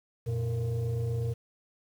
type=tone cluster; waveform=sine; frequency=90.5 / 118.6 / 463.1 Hz; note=F#2 / A#2 / A#4; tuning=-38 / +30 / -11 cents; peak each=-35 / -27 / -35 dBFS; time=0.26-1.34 s; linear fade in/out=20 ms; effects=tanh soft clip ceiling -24 dBFS + 9-bit